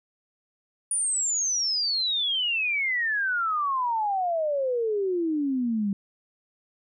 sine exponential sweep, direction down, 9680 to 194.3 Hz, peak -23 dBFS, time 0.91-5.93 s, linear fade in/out 2 ms, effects none

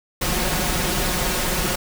pink noise with comb filter, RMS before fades -22 dBFS, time 0.21-1.76 s, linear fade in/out 10 ms, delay 5.5 ms, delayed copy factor +0.6, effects none

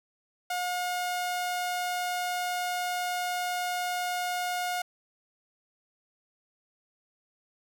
sawtooth tone, 718 Hz, F5, 48 cents sharp, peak -25 dBFS, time 0.5-4.82 s, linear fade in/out 5 ms, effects none

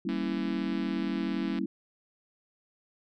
sine chord, G diminished seventh, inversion none, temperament equal, 196 / 233.1 / 277.2 / 329.6 Hz, G3 / Bb3 / Db4 / Fb4, 0 / 0 / 0 / 0 cents, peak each -33 / -35 / -34 / -34 dBFS, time 0.05-1.66 s, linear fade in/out 5 ms
click train, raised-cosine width 0.3 ms, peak -26 dBFS, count 251, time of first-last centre 0.09-1.587 s, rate 167 Hz
effects none

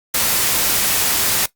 white noise, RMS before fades -17 dBFS, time 0.14-1.46 s, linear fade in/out 5 ms, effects noise-tail reverb RT60 0.1 s tail -17 dB re dry + Opus 48 kbps

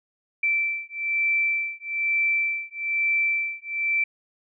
sine beating tone pair, 2334 / 2335.1 Hz, D7 / D7, -11 / -11 cents, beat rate 1.1 Hz, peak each -25 dBFS, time 0.43-4.04 s, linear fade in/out 5 ms, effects none

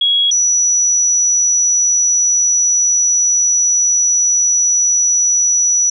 sine tone pair in turn, 3322 / 5891 Hz, G#7 / F#8, 0 / -8 cents, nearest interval minor seventh, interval 992 cents, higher second, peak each -10 dBFS, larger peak neither, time 0.01-0.31 / 0.31-5.9 s, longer second, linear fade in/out 5 ms, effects none

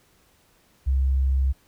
sine tone, 66.6 Hz, C2, 31 cents sharp, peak -18 dBFS, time 0.86-1.53 s, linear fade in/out 20 ms, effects pink hiss -61 dBFS RMS until 1.67 s

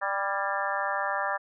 harmonic tone with a mistuned harmonic, 197.1 Hz, G3, 10 cents sharp, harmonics 3 / 4 / 5 / 6 / 7 / 8 / 9, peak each -34 / -33 / -34 / -33 / -36 / -35 / -35 dBFS, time 0.01-1.38 s, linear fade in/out 20 ms, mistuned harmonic 8, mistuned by +58 cents, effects none

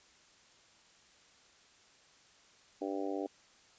harmonic tone, 98 Hz, G2, in tune, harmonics 3 / 4 / 5 / 6 / 7 / 8, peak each -38 / -40 / -42 / -44 / -45 / -46 dBFS, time 2.81-3.27 s, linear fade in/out 10 ms, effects white hiss -63 dBFS RMS until 3.78 s + resampled to 16000 Hz

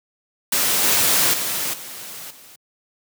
white noise with level steps, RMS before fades -19 / -17 / -24 / -35 / -45 dBFS, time 0.52-2.56 s, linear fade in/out 5 ms, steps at 0.83 / 1.33 / 1.73 / 2.3 s, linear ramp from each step 10 ms, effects high-pass 100 Hz 12 dB/octave

